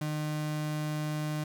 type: tone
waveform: 35% pulse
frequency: 152.1 Hz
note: D#3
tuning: 39 cents flat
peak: -29 dBFS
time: 0.01-1.44 s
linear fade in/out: 5 ms
effects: none

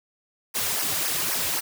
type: noise with flanger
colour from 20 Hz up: white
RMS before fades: -26 dBFS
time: 0.54-1.61 s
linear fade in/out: 20 ms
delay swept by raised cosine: 0.26 to 4.56 ms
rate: 3.8 Hz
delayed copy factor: -1
effects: none

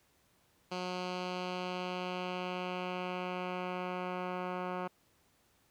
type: tone with low-pass filter sweep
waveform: 10% pulse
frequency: 181.5 Hz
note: F#3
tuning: 33 cents flat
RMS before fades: -38 dBFS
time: 0.71-4.88 s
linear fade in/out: 10 ms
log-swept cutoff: 4500 to 1700 Hz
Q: 1.6
effects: pink hiss -70 dBFS RMS until 5.7 s + high-pass 60 Hz 12 dB/octave

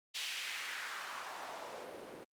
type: noise with band-pass filter sweep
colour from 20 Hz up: white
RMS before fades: -44 dBFS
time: 0.14-2.25 s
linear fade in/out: 20 ms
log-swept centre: 3300 to 360 Hz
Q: 1.8
effects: Opus 48 kbps

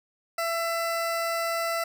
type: tone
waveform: 20% pulse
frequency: 669 Hz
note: E5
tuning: 25 cents sharp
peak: -21 dBFS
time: 0.38-1.84 s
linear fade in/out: 5 ms
effects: none

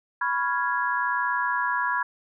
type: chord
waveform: sine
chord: C# dominant seventh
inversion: third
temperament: equal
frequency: 987.8 / 1108.7 / 1396.9 / 1661.2 Hz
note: B5 / C#6 / E#6 / G#6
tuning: 0 / 0 / 0 / 0 cents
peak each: -26 / -32 / -31 / -27 dBFS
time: 0.21-2.03 s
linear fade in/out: 5 ms
effects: none

